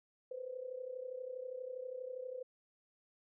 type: tone with amplitude modulation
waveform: sine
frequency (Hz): 509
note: C5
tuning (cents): -48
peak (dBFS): -38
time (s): 0.31-2.43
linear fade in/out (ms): 5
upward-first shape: sine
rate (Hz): 32.4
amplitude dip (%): 75
effects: none